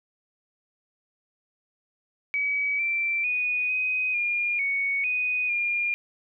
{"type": "tone with pitch steps", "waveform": "sine", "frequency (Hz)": [2275, 2345, 2474, 2509, 2416, 2226, 2489, 2411], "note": ["C#7", "D7", "D#7", "D#7", "D7", "C#7", "D#7", "D7"], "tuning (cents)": [44, -3, -10, 14, 48, 7, 0, 45], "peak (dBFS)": -23, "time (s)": [2.34, 5.94], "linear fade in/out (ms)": 0, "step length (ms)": 450, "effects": []}